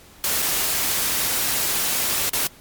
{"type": "noise with dropouts", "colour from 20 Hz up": "white", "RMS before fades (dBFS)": -22, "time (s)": [0.24, 2.47], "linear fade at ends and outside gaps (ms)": 1, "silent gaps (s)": [[0.421, 0.424], [2.295, 2.333]], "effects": ["pink hiss -48 dBFS RMS until 2.6 s", "MP3 96 kbps"]}